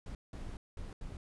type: noise bursts at uneven times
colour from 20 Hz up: brown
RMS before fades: -43 dBFS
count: 4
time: 0.06-0.15 / 0.33-0.57 / 0.77-0.93 / 1.01-1.17 s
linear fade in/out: 2 ms
effects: resampled to 24000 Hz